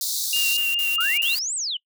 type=high-pass noise; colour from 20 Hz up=pink; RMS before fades=-26 dBFS; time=0.01-0.57 s; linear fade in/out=2 ms; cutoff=3700 Hz; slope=96 dB/octave
type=tone with vibrato; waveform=sine; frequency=2788 Hz; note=F7; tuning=4 cents flat; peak=-20 dBFS; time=0.33-1.35 s; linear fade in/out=2 ms; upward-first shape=sine; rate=4.9 Hz; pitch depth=22 cents each way
type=noise bursts; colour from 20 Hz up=blue; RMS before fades=-30 dBFS; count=5; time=0.36-1.39 s; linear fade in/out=0 ms; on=170 ms; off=45 ms
type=exponential two-way sweep; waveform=sine; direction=up then down; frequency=1244.5 to 8490 to 2871 Hz; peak=-24 dBFS; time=0.98-1.77 s; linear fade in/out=5 ms; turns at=1.55 s
effects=noise-tail reverb RT60 0.1 s tail -24 dB re dry